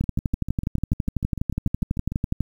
two click trains, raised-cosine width 5 ms, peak -10 / -16 dBFS, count 30 / 15, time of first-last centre 0.01-2.407 / 0.04-2.12 s, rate 12.1 / 6.73 Hz, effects 8-bit

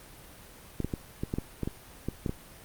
clicks, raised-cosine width 3 ms, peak -17 dBFS, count 11, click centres 0.803 / 0.846 / 0.938 / 1.235 / 1.339 / 1.385 / 1.633 / 1.675 / 2.086 / 2.262 / 2.294 s, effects pink hiss -50 dBFS RMS until 2.64 s + Opus 32 kbps

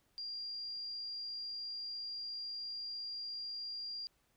sine tone, 4781 Hz, D8, 30 cents sharp, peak -40 dBFS, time 0.18-4.07 s, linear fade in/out 0 ms, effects pink hiss -75 dBFS RMS until 4.36 s

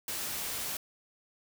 white noise, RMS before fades -36 dBFS, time 0.08-0.77 s, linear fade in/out 2 ms, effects none

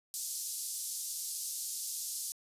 white band-pass noise, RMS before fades -39 dBFS, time 0.14-2.32 s, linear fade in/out 0 ms, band 4900 to 12000 Hz, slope 24 dB/octave, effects resampled to 32000 Hz

